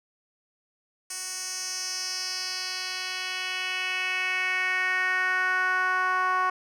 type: tone with band-pass filter sweep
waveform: 10% pulse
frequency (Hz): 370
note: F#4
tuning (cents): 0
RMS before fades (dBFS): -28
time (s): 1.1-6.5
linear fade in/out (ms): 5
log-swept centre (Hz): 7700 to 1100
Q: 2.8
effects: none